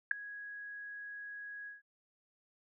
sine tone with ADSR envelope, 1661.2 Hz, G#6, in tune, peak -20 dBFS, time 0.11-1.82 s, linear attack 4 ms, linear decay 4 ms, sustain -23 dB, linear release 150 ms, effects none

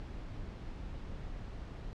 brown noise, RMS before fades -43 dBFS, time 0-1.93 s, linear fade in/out 0 ms, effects low-pass 5000 Hz 12 dB/octave

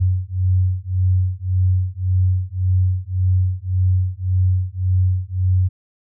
sine beating tone pair, 91.5 / 93.3 Hz, F#2 / F#2, -19 / +15 cents, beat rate 1.8 Hz, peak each -18 dBFS, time 0-5.69 s, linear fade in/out 20 ms, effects none

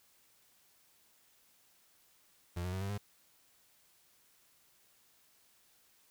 35% pulse tone with pitch steps, 87.31 / 90.81 / 94.45 / 98.23 / 102.16 Hz, F2 / F#2 / F#2 / G2 / G#2, 0 / -32 / +36 / +4 / -28 cents, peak -34 dBFS, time 2.56-2.98 s, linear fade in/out 10 ms, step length 84 ms, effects white hiss -68 dBFS RMS until 6.1 s

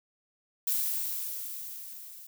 violet noise with level ramp, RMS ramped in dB -28 to -48 dBFS, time 0.67-2.27 s, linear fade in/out 5 ms, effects none

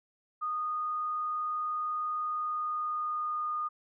sine tone with pitch glide, 1233 to 1223.8 Hz, D#6 to D#6, -16 to -29 cents, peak -30 dBFS, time 0.41-3.69 s, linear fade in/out 20 ms, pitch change -13 cents, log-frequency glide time 2.23-3.54 s, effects none

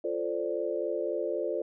sine chord, D minor seventh, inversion first, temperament equal with one note detuned, 347.4 / 440 / 523.3 / 587.3 Hz, F4 / A4 / C5 / D5, -9 / 0 / 0 / 0 cents, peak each -34 dBFS, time 0.04-1.62 s, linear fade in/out 5 ms, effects none

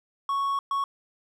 triangle tone bursts at uneven times, 1108.7 Hz, C#6, in tune, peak -22 dBFS, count 2, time 0.29-0.59 / 0.71-0.84 s, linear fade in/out 2 ms, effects none

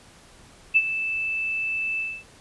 sine tone with ADSR envelope, 2637 Hz, E7, in tune, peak -12 dBFS, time 0.74-2.24 s, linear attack 24 ms, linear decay 48 ms, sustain -12 dB, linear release 250 ms, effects pink hiss -51 dBFS RMS until 2.4 s + resampled to 24000 Hz

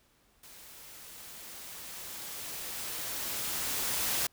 white noise with level ramp, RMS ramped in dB -52 to -30 dBFS, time 0.43-4.27 s, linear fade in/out 5 ms, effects pink hiss -67 dBFS RMS until 4.32 s

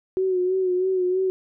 sine tone with vibrato, 370 Hz, F#4, in tune, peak -19 dBFS, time 0.17-1.3 s, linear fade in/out 0 ms, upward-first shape sine, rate 3.1 Hz, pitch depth 44 cents each way, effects none

